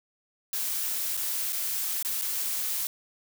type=noise with dropouts; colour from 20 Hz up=blue; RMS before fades=-30 dBFS; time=0.53-2.87 s; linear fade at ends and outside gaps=1 ms; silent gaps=1.169-1.174 / 1.524-1.529 / 2.027-2.048 / 2.214-2.22 s; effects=none